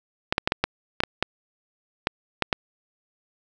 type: clicks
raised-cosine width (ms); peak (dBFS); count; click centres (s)
0.3; -4; 11; 0.325 / 0.381 / 0.475 / 0.521 / 0.64 / 1.004 / 1.036 / 1.226 / 2.071 / 2.423 / 2.528
effects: none